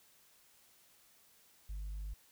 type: tone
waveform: sine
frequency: 50.3 Hz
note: G1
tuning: 45 cents sharp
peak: -37 dBFS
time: 1.69-2.14 s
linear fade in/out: 10 ms
effects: tanh soft clip ceiling -38 dBFS + white hiss -66 dBFS RMS until 2.31 s